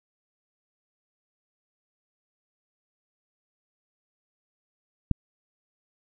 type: click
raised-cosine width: 5 ms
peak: -9 dBFS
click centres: 5.113 s
effects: none